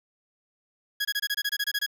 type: tone bursts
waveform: 20% pulse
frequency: 1661.2 Hz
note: G#6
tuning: in tune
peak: -20 dBFS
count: 12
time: 1-1.864 s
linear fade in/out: 10 ms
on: 50 ms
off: 24 ms
effects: none